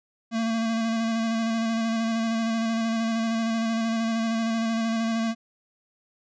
square tone with vibrato, 226.4 Hz, A3, 50 cents sharp, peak -24 dBFS, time 0.31-5.35 s, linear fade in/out 50 ms, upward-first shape square, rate 13 Hz, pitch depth 18 cents each way, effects resampled to 16000 Hz

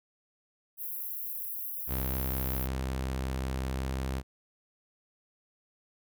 white high-pass noise, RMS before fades -37 dBFS, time 0.77-2.68 s, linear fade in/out 50 ms, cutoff 11000 Hz, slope 96 dB/octave
sawtooth tone with pitch glide, 65.41 to 65.86 Hz, C2 to C2, 0 to +12 cents, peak -27 dBFS, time 1.87-4.23 s, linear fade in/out 50 ms, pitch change +12 cents, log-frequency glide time 3.69-3.87 s
effects none

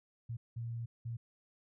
sine tone bursts at uneven times, 116.54 Hz, A#2, in tune, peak -37 dBFS, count 3, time 0.29-0.37 / 0.56-0.86 / 1.05-1.17 s, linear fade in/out 10 ms, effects none

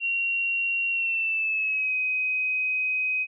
sine tone with pitch glide, 2748 to 2520 Hz, F7 to D#7, -29 to +21 cents, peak -23 dBFS, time 0-3.27 s, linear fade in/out 50 ms, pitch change -150 cents, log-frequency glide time 0.9-1.94 s, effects none

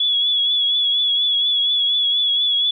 sine tone with vibrato, 3388 Hz, G#7, 34 cents sharp, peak -15 dBFS, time 0-2.71 s, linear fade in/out 5 ms, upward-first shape triangle, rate 4.2 Hz, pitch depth 45 cents each way, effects none

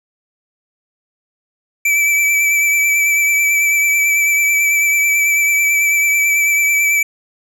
square tone with vibrato, 2315 Hz, D7, 25 cents flat, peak -12 dBFS, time 1.85-7.03 s, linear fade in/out 5 ms, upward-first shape triangle, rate 9.1 Hz, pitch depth 29 cents each way, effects none

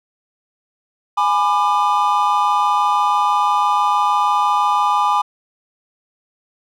triangle chord, G# diminished, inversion none, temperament just, 830.6 / 996.7 / 1196.1 Hz, G#5 / B5 / D6, 0 / +16 / +31 cents, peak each -16 dBFS, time 1.17-5.22 s, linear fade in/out 10 ms, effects none

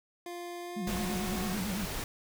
25% pulse tone with pitch glide, 349.2 to 366.3 Hz, F4 to F#4, 0 to -17 cents, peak -35 dBFS, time 0.26-1.55 s, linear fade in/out 2 ms, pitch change +83 cents, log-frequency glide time 0.61-1.37 s
sine tone with vibrato, 197.4 Hz, G3, 12 cents sharp, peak -33 dBFS, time 0.76-1.86 s, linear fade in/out 10 ms, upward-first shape sine, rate 9 Hz, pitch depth 160 cents each way
pink noise, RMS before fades -37 dBFS, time 0.87-2.04 s, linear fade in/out 2 ms
effects none

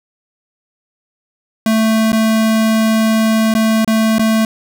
square tone with dropouts, 221.1 Hz, A3, 9 cents sharp, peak -11 dBFS, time 1.66-4.45 s, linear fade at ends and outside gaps 2 ms, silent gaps 2.12-2.129 / 3.54-3.55 / 3.847-3.876 / 4.184-4.194 s, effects none

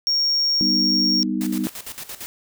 triangle tone, 5550 Hz, F8, 12 cents flat, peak -16 dBFS, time 0.07-1.23 s, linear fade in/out 0 ms
sine chord, G augmented, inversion none, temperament equal, 196 / 246.9 / 311.1 Hz, G3 / B3 / D#4, 0 / 0 / 0 cents, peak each -25 dBFS, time 0.61-1.67 s, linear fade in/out 0 ms
white noise with tremolo, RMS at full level -33 dBFS, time 1.41-2.26 s, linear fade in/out 0 ms, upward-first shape square, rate 8.8 Hz, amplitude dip 75%
effects none

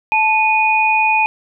sine tone pair together, 875 / 2475 Hz, A5 / D#7, -10 / -10 cents, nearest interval octave + tritone, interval 1800 cents, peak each -14 dBFS, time 0.12-1.26 s, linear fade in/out 0 ms, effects none

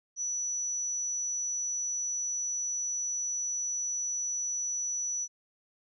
sine tone, 5920 Hz, F#8, in tune, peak -30 dBFS, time 0.16-5.28 s, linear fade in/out 50 ms, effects none

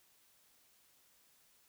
silence, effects white hiss -69 dBFS RMS until 1.68 s

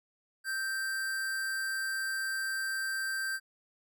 square tone with amplitude modulation, 1568 Hz, G6, in tune, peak -31 dBFS, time 0.44-3.4 s, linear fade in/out 50 ms, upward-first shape sine, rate 265 Hz, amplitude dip 30%, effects none

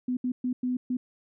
sine tone bursts at uneven times, 250.7 Hz, B3, 26 cents sharp, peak -25 dBFS, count 5, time 0.08-0.17 / 0.24-0.32 / 0.44-0.53 / 0.63-0.77 / 0.9-0.97 s, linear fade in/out 5 ms, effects none

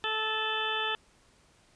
harmonic tone, 436.9 Hz, A4, 12 cents flat, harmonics 1 / 2 / 3 / 4 / 6 / 7 / 8, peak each -38 / -36 / -36 / -35 / -37 / -36 / -36 dBFS, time 0.04-0.95 s, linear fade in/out 0 ms, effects pink hiss -63 dBFS RMS until 1.75 s + resampled to 22050 Hz

